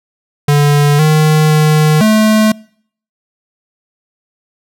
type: tone with pitch steps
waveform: square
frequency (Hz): 145.4 / 154.5 / 153.6 / 216.3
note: D3 / D#3 / D#3 / A3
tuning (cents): -17 / -12 / -22 / -29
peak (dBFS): -7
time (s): 0.48-2.52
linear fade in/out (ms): 5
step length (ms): 510
effects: noise-tail reverb RT60 0.6 s tail -26 dB re dry